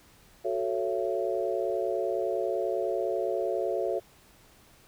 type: chord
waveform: sine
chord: F# minor seventh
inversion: none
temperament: equal with one note detuned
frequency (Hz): 370 / 440 / 554.4 / 672.3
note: F#4 / A4 / C#5 / E5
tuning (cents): 0 / 0 / 0 / +34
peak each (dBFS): -32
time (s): 0.44-4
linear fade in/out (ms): 20
effects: pink hiss -58 dBFS RMS until 4.87 s